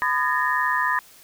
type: tone cluster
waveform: sine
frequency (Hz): 1007 / 1221 / 1691 / 1833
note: B5 / D#6 / G#6 / A#6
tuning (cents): +33 / -33 / +31 / -30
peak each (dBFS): -23 / -27 / -26 / -25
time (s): 0.02-0.99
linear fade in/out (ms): 0
effects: white hiss -50 dBFS RMS until 1.23 s